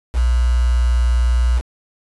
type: tone with quantisation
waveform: sine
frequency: 60.4 Hz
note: B1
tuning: 38 cents flat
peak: -12 dBFS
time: 0.13-1.62 s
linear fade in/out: 50 ms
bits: 5
effects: resampled to 24000 Hz